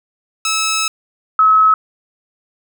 10% pulse / sine tone pair in turn, 1300 / 1287.3 Hz, E6 / E6, -24 / -41 cents, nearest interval unison, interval 17 cents, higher first, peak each -7 dBFS, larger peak neither, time 0.45-0.88 / 1.39-1.74 s, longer first, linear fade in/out 2 ms, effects none

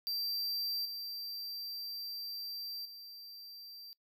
square tone with level steps, 4699 Hz, D8, in tune, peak -34 / -40 / -48 dBFS, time 0.07-3.93 s, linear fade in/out 0 ms, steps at 0.85 / 2.85 s, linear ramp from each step 5 ms, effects noise-tail reverb RT60 0.1 s tail -22 dB re dry

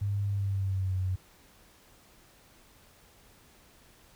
sine tone with pitch glide, 100.9 to 93.06 Hz, G#2 to F#2, -49 to +10 cents, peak -27 dBFS, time 0.01-1.16 s, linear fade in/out 10 ms, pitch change -141 cents, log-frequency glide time 0.28-0.97 s, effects pink hiss -59 dBFS RMS until 4.15 s

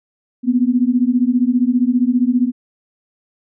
sine beating tone pair, 240 / 255 Hz, B3 / C4, -49 / -44 cents, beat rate 15 Hz, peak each -15 dBFS, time 0.43-2.52 s, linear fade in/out 50 ms, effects none

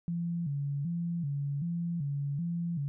sine tone with vibrato, 155.56 Hz, D#3, in tune, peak -30 dBFS, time 0.08-2.88 s, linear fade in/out 0 ms, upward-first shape square, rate 1.3 Hz, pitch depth 160 cents each way, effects none

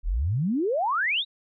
sine exponential sweep, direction up, 34.49 to 3951 Hz, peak -22 dBFS, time 0.03-1.25 s, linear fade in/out 50 ms, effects none

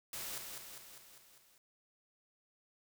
white noise with echo, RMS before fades -43 dBFS, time 0.13-0.38 s, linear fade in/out 2 ms, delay 200 ms, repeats 6, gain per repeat -4 dB, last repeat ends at 1.58 s, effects none

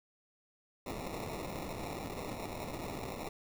blue noise with sample-and-hold, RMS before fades -41 dBFS, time 0.86-3.29 s, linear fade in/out 5 ms, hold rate 1575 Hz, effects none

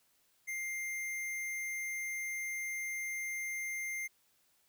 square tone, 2100 Hz, C7, 6 cents sharp, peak -37 dBFS, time 0.47-4.08 s, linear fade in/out 20 ms, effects white hiss -72 dBFS RMS until 4.68 s

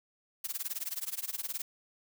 blue noise with tremolo, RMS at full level -34 dBFS, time 0.44-1.62 s, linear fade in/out 5 ms, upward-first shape sine, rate 19 Hz, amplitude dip 95%, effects none

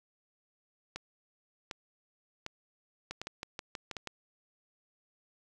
two click trains, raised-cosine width 0.2 ms, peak -21 / -21 dBFS, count 7 / 5, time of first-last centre 3.11-4.073 / 0.96-3.968 s, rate 6.23 / 1.33 Hz, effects none

